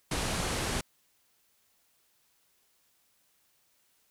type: low-pass noise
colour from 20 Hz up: pink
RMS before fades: -32 dBFS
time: 0.11-0.81 s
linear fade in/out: 5 ms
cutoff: 11000 Hz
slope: 48 dB/octave
effects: white hiss -70 dBFS RMS until 4.1 s